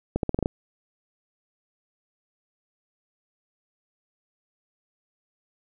accelerating click train, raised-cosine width 2 ms, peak -10 dBFS, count 7, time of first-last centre 0.16-0.459 s, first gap 72 ms, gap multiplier 0.85, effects none

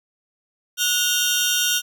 sawtooth tone cluster, 1460 / 2788 / 3174 / 3655 / 5730 Hz, F#6 / F7 / G7 / A#7 / F8, -24 / -4 / +21 / -35 / +44 cents, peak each -22 dBFS, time 0.77-1.82 s, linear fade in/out 50 ms, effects none

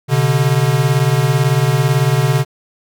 square beating tone pair, 127.1 / 145.1 Hz, C3 / D3, -50 / -21 cents, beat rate 18 Hz, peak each -15 dBFS, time 0.08-2.45 s, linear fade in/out 50 ms, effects none

